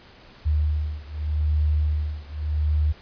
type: beating tone pair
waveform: sine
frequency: 75.3 / 76.13 Hz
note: D2 / D#2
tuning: +44 / -37 cents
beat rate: 0.83 Hz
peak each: -23 / -24 dBFS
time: 0.45-2.93 s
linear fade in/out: 20 ms
effects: pink hiss -49 dBFS RMS until 3.01 s + resampled to 11025 Hz

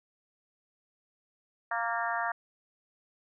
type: harmonic tone with a mistuned harmonic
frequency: 232.4 Hz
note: A#3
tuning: 5 cents flat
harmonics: 3 / 4 / 5 / 6 / 7 / 8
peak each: -34 / -35 / -36 / -37 / -37 / -38 dBFS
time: 1.71-2.32 s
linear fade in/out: 5 ms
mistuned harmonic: 8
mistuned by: -30 cents
effects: none

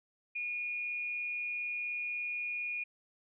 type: tone with frequency modulation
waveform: sine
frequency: 2439 Hz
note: D#7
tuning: 35 cents flat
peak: -34 dBFS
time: 0.35-2.84 s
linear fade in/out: 10 ms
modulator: 221 Hz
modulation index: 0.22
effects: none

